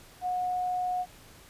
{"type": "tone", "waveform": "sine", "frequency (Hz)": 727, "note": "F#5", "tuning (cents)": -31, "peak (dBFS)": -27, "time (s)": [0.21, 1.06], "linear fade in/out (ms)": 50, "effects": ["pink hiss -53 dBFS RMS until 1.49 s", "resampled to 32000 Hz"]}